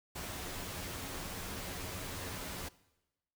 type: noise with comb filter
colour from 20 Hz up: pink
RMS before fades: -42 dBFS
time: 0.15-2.69 s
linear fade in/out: 10 ms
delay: 11 ms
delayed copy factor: +0.5
effects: noise-tail reverb RT60 1.0 s tail -20 dB re dry